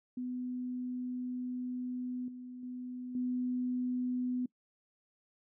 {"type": "tone with level steps", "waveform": "sine", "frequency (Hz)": 250, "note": "B3", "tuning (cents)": 21, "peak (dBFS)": [-35, -43, -39, -31], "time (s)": [0.17, 4.46], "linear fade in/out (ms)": 5, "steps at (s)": [2.28, 2.63, 3.15], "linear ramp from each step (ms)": 2, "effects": ["noise-tail reverb RT60 0.1 s tail -23 dB re dry"]}